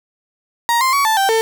35% pulse tone with pitch steps, 940 / 1047 / 1125 / 880 / 781 / 447.8 Hz, A#5 / C6 / C#6 / A5 / G5 / A4, +14 / +1 / +25 / 0 / -7 / +30 cents, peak -11 dBFS, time 0.69-1.41 s, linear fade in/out 0 ms, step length 120 ms, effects none

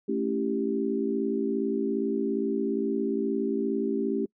sine chord, A dominant seventh, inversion none, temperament equal, 220 / 277.2 / 329.6 / 392 Hz, A3 / C#4 / E4 / G4, 0 / 0 / 0 / 0 cents, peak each -30 / -30 / -34 / -29 dBFS, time 0.08-4.26 s, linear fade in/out 10 ms, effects noise-tail reverb RT60 0.1 s tail -25 dB re dry

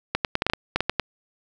clicks, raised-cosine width 0.3 ms, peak -5 dBFS, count 11, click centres 0.15 / 0.248 / 0.354 / 0.421 / 0.466 / 0.499 / 0.535 / 0.76 / 0.806 / 0.896 / 0.997 s, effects none

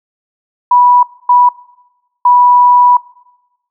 sine tone bursts at uneven times, 981 Hz, B5, 12 cents flat, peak -4 dBFS, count 3, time 0.71-1.03 / 1.29-1.49 / 2.25-2.97 s, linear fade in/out 5 ms, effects noise-tail reverb RT60 1.0 s tail -20 dB re dry

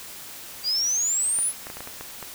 sine exponential sweep, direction up, 4701 to 10460 Hz, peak -21 dBFS, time 0.63-1.53 s, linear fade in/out 50 ms
clicks, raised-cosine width 0.5 ms, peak -21 dBFS, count 8, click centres 1.388 / 1.669 / 1.701 / 1.77 / 1.806 / 1.874 / 2.01 / 2.227 s
effects white hiss -40 dBFS RMS until 2.34 s

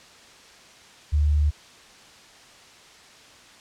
sine tone, 74.2 Hz, D2, 18 cents sharp, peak -17 dBFS, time 1.12-1.51 s, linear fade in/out 20 ms, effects white hiss -49 dBFS RMS until 3.6 s + low-pass 6000 Hz 12 dB/octave

